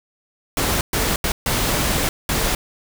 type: noise bursts at uneven times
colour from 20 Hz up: pink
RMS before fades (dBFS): -20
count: 5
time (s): 0.57-0.81 / 0.93-1.16 / 1.24-1.32 / 1.46-2.09 / 2.29-2.55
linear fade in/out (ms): 2
effects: none